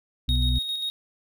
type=harmonic tone; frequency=61.74 Hz; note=B1; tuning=in tune; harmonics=1 / 2 / 4; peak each=-21 / -27 / -33 dBFS; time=0.28-0.59 s; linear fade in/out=10 ms
type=tone with tremolo; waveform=triangle; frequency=3745 Hz; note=A#7; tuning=7 cents sharp; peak=-24 dBFS; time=0.29-0.9 s; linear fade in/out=0 ms; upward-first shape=square; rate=7.5 Hz; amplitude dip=35%
effects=none